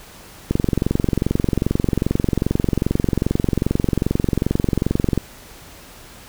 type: click train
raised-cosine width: 3 ms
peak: -4 dBFS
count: 106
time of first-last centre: 0.51-5.177 s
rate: 22.5 Hz
effects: pink hiss -42 dBFS RMS until 6.28 s